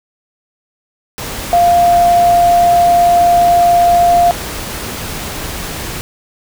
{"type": "tone in noise", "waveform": "sine", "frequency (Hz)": 697, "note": "F5", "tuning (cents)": -4, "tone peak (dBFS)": -6, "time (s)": [1.53, 4.31], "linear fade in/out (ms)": 0, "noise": "pink", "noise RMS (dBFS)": -23, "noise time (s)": [1.18, 6.01], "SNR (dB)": 14, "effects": []}